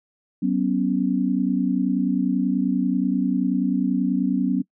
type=chord; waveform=sine; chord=F# suspended fourth; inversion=none; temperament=equal with one note detuned; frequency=188.78 / 246.9 / 277.2 Hz; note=F#3 / B3 / C#4; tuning=+35 / 0 / 0 cents; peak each=-23 dBFS; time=0.42-4.62 s; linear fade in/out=10 ms; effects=noise-tail reverb RT60 0.1 s tail -22 dB re dry